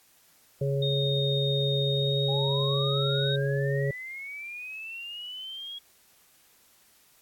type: harmonic tone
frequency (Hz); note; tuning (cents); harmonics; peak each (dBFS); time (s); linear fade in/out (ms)
138.59; C#3; 0; 1 / 3 / 4; -26 / -31 / -32; 0.61-3.91; 5
type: tone with pitch glide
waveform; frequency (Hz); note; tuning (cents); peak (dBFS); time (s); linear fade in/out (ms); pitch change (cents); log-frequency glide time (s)
sine; 3700 to 3754; A#7 to A#7; -14 to +11; -29; 0.82-3.36; 5; +25; 1.8-2.38
type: linear sweep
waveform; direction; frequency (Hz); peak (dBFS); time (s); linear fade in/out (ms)
sine; up; 790 to 3322; -36; 2.28-5.79; 10
effects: white hiss -61 dBFS RMS until 7.21 s + AAC 64 kbps